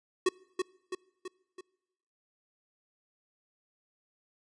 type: tone with echo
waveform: square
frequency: 370 Hz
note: F#4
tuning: in tune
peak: -23 dBFS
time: 0.26-0.29 s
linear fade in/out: 5 ms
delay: 330 ms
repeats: 4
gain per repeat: -5 dB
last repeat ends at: 1.61 s
effects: noise-tail reverb RT60 1.0 s tail -25 dB re dry + resampled to 22050 Hz